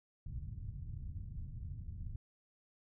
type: low-pass noise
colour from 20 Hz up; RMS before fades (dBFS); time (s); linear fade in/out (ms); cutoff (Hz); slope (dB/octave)
white; -44; 0.26-2.16; 2; 120; 24
effects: none